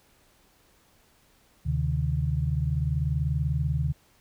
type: tone cluster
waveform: sine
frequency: 76 / 131.5 / 151.9 Hz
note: D#2 / C3 / D#3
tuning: -40 / +9 / -41 cents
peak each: -28 dBFS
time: 1.65-3.93 s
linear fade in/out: 20 ms
effects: pink hiss -62 dBFS RMS until 4.2 s